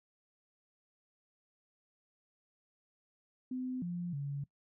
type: tone with pitch steps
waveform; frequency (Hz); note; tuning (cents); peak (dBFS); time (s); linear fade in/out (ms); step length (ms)
sine; 255 / 175 / 141.4; C4 / F3 / C#3; -44 / +4 / +35; -35; 3.51-4.44; 5; 310
effects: noise-tail reverb RT60 0.1 s tail -21 dB re dry